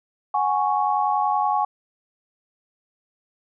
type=chord; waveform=sine; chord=F# suspended second; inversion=none; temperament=equal; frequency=740 / 830.6 / 1108.7 Hz; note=F#5 / G#5 / C#6; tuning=0 / 0 / 0 cents; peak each=-25 / -21 / -24 dBFS; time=0.34-1.65 s; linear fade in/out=5 ms; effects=none